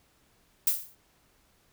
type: noise with exponential decay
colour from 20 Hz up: violet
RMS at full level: -21 dBFS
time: 0.67-0.95 s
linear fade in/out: 2 ms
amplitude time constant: 59 ms
effects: pink hiss -66 dBFS RMS until 1.72 s